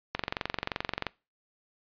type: click train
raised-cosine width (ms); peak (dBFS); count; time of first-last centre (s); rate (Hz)
0.3; -13; 22; 0.15-1.067; 22.9
effects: noise-tail reverb RT60 0.3 s tail -23 dB re dry + resampled to 11025 Hz

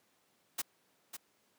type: noise with echo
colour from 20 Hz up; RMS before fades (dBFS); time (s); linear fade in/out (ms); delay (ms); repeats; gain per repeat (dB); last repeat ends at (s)
white; -35; 0.58-0.62; 10; 550; 1; -9; 1.17
effects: pink hiss -72 dBFS RMS until 1.58 s + high-pass 200 Hz 12 dB/octave

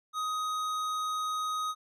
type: tone with tanh clipping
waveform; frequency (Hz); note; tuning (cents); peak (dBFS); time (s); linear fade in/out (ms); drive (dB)
sine; 1254; D#6; +13; -32; 0.13-1.75; 50; 15
effects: none

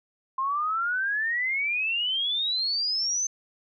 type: exponential sweep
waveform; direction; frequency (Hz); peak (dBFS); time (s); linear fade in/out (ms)
sine; up; 1046.5 to 6270; -24; 0.38-3.27; 5
effects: none

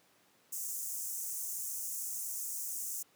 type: high-pass noise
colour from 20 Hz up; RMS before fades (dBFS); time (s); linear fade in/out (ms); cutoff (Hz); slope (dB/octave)
pink; -39; 0.52-3.03; 10; 6300; 48
effects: pink hiss -67 dBFS RMS until 3.15 s + high-pass 200 Hz 12 dB/octave

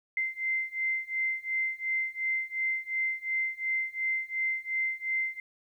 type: beating tone pair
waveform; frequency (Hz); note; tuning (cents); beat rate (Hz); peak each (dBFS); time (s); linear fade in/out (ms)
sine; 2078 / 2080.8; C7 / C7; -12 / -10; 2.8; -32 / -31; 0.17-5.4; 2
effects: 11-bit

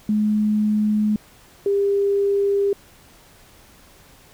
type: tone pair in turn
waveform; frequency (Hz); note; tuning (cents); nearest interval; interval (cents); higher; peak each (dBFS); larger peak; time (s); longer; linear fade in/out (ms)
sine; 211.9 / 400; G#3 / G4; +35 / +35; major seventh; 1100; second; -16; neither; 0.09-1.16 / 1.66-2.73; neither; 2
effects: pink hiss -50 dBFS RMS until 4.33 s

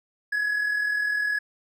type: tone with amplitude modulation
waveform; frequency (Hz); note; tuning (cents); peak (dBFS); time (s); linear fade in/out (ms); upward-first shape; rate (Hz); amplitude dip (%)
triangle; 1684; G#6; +24; -18; 0.32-1.39; 10; sine; 39.9; 55
effects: tanh soft clip ceiling -15 dBFS

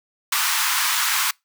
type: high-pass noise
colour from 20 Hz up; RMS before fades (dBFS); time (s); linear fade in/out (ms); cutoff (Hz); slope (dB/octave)
pink; -21; 0.32-1.31; 5; 940; 48
effects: noise-tail reverb RT60 0.2 s tail -26 dB re dry

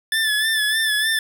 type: tone with vibrato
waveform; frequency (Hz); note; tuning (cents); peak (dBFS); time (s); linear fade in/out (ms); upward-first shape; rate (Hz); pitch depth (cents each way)
25% pulse; 1744; A6; -16; -14; 0.12-1.19; 2; sine; 3.3; 48
effects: 9-bit

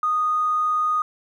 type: tone with tanh clipping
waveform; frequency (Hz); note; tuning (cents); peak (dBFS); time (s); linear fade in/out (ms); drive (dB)
triangle; 1238; D#6; -9; -18; 0.03-1.02; 2; 2
effects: none

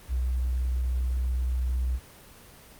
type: tone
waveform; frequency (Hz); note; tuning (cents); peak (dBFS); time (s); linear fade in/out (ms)
sine; 62.7; B1; +27; -24; 0.08-2; 50
effects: pink hiss -50 dBFS RMS until 2.79 s + Opus 24 kbps

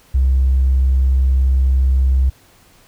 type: tone with tanh clipping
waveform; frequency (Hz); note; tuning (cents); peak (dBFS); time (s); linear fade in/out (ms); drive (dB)
triangle; 65.5; C2; +2; -10; 0.14-2.3; 10; 2
effects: pink hiss -50 dBFS RMS until 2.87 s

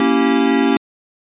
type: chord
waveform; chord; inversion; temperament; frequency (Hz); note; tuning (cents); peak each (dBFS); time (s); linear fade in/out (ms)
square; A# diminished seventh; none; equal with one note detuned; 233.1 / 277.2 / 329.6 / 388.8; A#3 / C#4 / E4 / G4; 0 / 0 / 0 / -14; -19 / -16 / -22 / -20; 0-0.77; 2
effects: resampled to 8000 Hz

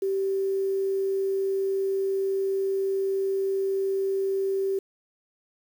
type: tone with quantisation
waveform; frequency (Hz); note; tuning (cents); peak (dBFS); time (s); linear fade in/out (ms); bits
sine; 388.3; G4; -16; -23; 0.02-4.79; 5; 8
effects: none

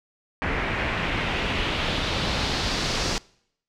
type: noise with low-pass filter sweep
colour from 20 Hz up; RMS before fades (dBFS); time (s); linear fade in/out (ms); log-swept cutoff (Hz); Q
pink; -26; 0.42-3.18; 0; 2000 to 5500; 2
effects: noise-tail reverb RT60 0.7 s tail -24 dB re dry

